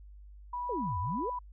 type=tone with pitch glide; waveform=sine; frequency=980 to 989.1 Hz; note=B5 to B5; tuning=-14 to +2 cents; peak=-33 dBFS; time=0.53-1.39 s; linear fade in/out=5 ms; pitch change=+16 cents; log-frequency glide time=0.78-0.92 s
type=exponential two-way sweep; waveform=sine; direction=down then up; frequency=545 to 78.1 to 545 Hz; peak=-33 dBFS; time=0.69-1.3 s; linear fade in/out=5 ms; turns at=0.99 s
effects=added 50 Hz sine -48 dBFS peak until 1.52 s